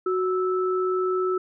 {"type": "tone pair together", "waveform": "sine", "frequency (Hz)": [370, 1312.5], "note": ["F#4", "E6"], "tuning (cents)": [0, -8], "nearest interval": "octave + minor seventh", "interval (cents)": 2192, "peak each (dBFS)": [-22, -28], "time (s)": [0.06, 1.38], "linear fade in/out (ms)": 5, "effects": []}